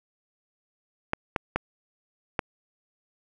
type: clicks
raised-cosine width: 0.5 ms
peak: -9 dBFS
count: 4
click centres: 1.134 / 1.362 / 1.56 / 2.392 s
effects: none